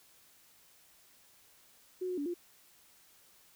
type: tone with pitch steps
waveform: sine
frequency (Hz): 367.4 / 363.2 / 287 / 349.3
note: F#4 / F#4 / D4 / F4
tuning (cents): -12 / -32 / -40 / 0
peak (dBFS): -33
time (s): 2.01-2.342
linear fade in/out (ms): 10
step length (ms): 83
effects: white hiss -63 dBFS RMS until 3.55 s